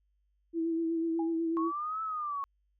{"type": "tone with vibrato", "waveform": "sine", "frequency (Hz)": 329.6, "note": "E4", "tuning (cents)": 0, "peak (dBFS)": -28, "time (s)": [0.53, 1.72], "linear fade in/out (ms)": 50, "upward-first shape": "sine", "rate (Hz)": 8.1, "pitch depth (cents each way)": 26}
{"type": "tone with exponential decay", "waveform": "sine", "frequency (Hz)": 820, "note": "G#5", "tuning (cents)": -22, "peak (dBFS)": -34, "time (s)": [1.19, 1.38], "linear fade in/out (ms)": 5, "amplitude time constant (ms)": 41}
{"type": "exponential two-way sweep", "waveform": "sine", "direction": "up then down", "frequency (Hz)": [1083, 1318.5, 1098], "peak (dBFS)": -32, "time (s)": [1.57, 2.44], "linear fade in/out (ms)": 0, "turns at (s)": 2.02}
{"effects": ["added 50 Hz sine -70 dBFS peak until 2.79 s"]}